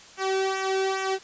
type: tone with flanger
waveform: sawtooth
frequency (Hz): 383.6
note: G4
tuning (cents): -37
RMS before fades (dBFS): -26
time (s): 0.17-1.19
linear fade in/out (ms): 50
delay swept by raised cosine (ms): 0.22 to 1.02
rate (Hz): 2.4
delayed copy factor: -0.75
effects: white hiss -48 dBFS RMS until 1.23 s + resampled to 16000 Hz